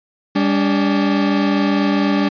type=tone pair together; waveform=40% pulse; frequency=200 / 287.8 Hz; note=G3 / D4; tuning=+35 / -35 cents; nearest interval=tritone; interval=630 cents; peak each=-16 dBFS; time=0.35-2.29 s; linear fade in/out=10 ms; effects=resampled to 11025 Hz